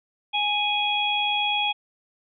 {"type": "harmonic tone", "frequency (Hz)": 830.6, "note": "G#5", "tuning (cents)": 0, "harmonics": [1, 3, 4], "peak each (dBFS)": [-26, -26, -25], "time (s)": [0.33, 1.73], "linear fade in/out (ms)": 20, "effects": []}